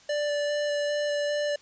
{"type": "tone with vibrato", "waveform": "square", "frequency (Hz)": 586, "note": "D5", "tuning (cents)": -4, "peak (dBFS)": -26, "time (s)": [0.09, 1.56], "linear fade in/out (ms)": 5, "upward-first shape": "square", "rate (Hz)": 2.5, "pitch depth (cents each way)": 8, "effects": ["white hiss -55 dBFS RMS until 1.61 s", "resampled to 16000 Hz"]}